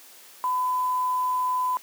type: tone with quantisation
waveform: sine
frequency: 1006 Hz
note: B5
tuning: 32 cents sharp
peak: -22 dBFS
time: 0.44-1.77 s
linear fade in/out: 0 ms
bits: 7
effects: white hiss -49 dBFS RMS until 1.82 s + high-pass 300 Hz 12 dB/octave